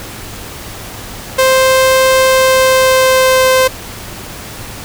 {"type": "tone with pitch glide", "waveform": "sawtooth", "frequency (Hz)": [523.3, 518.5], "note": ["C5", "C5"], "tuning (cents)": [0, -16], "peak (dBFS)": -3, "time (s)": [1.38, 3.68], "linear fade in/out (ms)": 10, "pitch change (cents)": -16, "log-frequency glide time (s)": [2.23, 3.52], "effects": ["added 106 Hz sine -37 dBFS peak until 4.84 s", "pink hiss -28 dBFS RMS until 4.84 s"]}